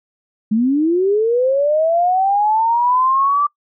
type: linear sweep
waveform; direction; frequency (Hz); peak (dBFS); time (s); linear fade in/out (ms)
sine; up; 207.2 to 1174.7; -12; 0.51-3.47; 10
effects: noise-tail reverb RT60 0.1 s tail -23 dB re dry